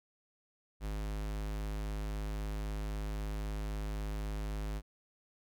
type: tone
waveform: square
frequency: 51.9 Hz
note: G#1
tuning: in tune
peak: -36 dBFS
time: 0.8-4.82 s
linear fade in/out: 50 ms
effects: none